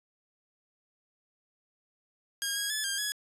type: tone with pitch steps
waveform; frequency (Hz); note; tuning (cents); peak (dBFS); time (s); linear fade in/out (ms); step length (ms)
10% pulse; 1624 / 1646 / 1723 / 1603 / 1681; G#6 / G#6 / A6 / G6 / G#6; -39 / -16 / -37 / +38 / +20; -21; 2.42-3.12; 0; 140
effects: resampled to 32000 Hz + 10-bit